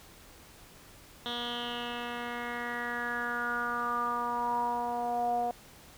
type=tone with low-pass filter sweep; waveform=10% pulse; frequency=240 Hz; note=B3; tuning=49 cents flat; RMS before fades=-33 dBFS; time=1.26-5.51 s; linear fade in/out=0 ms; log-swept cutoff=3500 to 670 Hz; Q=6.8; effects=pink hiss -54 dBFS RMS until 5.97 s